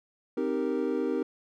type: chord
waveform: triangle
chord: C minor seventh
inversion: none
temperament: equal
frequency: 261.6 / 311.1 / 392 / 466.2 Hz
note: C4 / Eb4 / G4 / Bb4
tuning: 0 / 0 / 0 / 0 cents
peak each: -30 dBFS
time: 0.37-1.23 s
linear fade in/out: 5 ms
effects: none